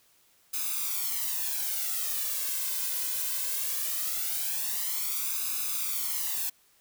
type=noise with flanger; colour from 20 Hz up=blue; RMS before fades=-31 dBFS; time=0.53-6.5 s; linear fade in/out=10 ms; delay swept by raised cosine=0.79 to 1.99 ms; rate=0.2 Hz; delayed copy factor=+0.85; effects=white hiss -64 dBFS RMS until 6.8 s